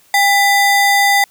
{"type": "ring-modulated tone", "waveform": "square", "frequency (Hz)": 1396.9, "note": "F6", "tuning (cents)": 0, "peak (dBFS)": -7, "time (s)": [0.14, 1.24], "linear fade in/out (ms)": 2, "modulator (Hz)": 596, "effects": ["white hiss -51 dBFS RMS until 1.3 s"]}